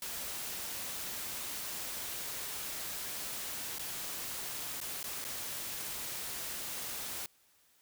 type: noise with dropouts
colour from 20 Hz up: white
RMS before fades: -40 dBFS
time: 0.02-7.26 s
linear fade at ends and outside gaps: 1 ms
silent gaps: 3.784-3.794 / 4.803-4.813 / 5.03-5.041 / 5.242-5.249 s
effects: white hiss -68 dBFS RMS until 7.81 s